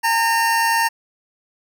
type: tone pair together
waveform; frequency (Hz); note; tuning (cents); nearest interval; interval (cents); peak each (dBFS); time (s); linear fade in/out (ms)
25% pulse; 815 / 914.8; G#5 / A#5; -33 / -33; major second; 200; -24 / -12; 0.03-0.89; 20
effects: none